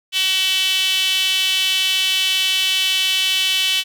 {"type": "tone with high-pass filter", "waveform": "sawtooth", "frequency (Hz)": 378.2, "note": "F#4", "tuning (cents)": 38, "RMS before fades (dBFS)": -18, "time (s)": [0.12, 3.84], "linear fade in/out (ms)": 50, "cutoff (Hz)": 3000, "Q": 5.6, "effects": []}